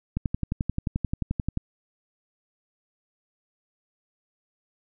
click train, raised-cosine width 5 ms, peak -13 dBFS, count 17, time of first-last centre 0.17-1.574 s, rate 11.4 Hz, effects none

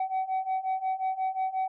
sine beating tone pair, 754 / 759.6 Hz, F#5 / F#5, +32 / +45 cents, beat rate 5.6 Hz, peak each -29 / -27 dBFS, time 0-1.68 s, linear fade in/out 5 ms, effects tanh soft clip ceiling -24 dBFS

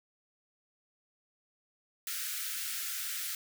white high-pass noise, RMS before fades -37 dBFS, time 2.07-3.35 s, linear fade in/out 2 ms, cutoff 1300 Hz, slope 96 dB/octave, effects none

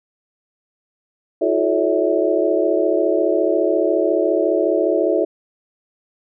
sine tone cluster, 328.5 / 362.9 / 428.2 / 564 / 649 Hz, E4 / F#4 / A4 / C#5 / E5, -6 / -34 / -47 / +30 / -27 cents, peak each -21 dBFS, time 1.41-5.25 s, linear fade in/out 10 ms, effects none

